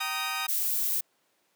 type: chord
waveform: 15% pulse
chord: Eb major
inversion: first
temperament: equal with one note detuned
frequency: 772.8 / 932.3 / 1244.5 Hz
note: G5 / Bb5 / Eb6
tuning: -25 / 0 / 0 cents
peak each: -29 / -30 / -25 dBFS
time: 0-0.47 s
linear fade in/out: 10 ms
type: noise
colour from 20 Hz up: violet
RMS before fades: -28 dBFS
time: 0.48-1.01 s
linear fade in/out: 10 ms
effects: pink hiss -70 dBFS RMS until 1.55 s + high-pass 300 Hz 12 dB/octave